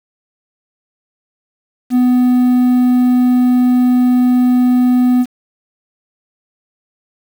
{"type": "tone with quantisation", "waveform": "triangle", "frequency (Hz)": 249.1, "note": "B3", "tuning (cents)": 15, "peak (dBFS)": -6, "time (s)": [1.9, 5.26], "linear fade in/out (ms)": 50, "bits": 6, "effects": []}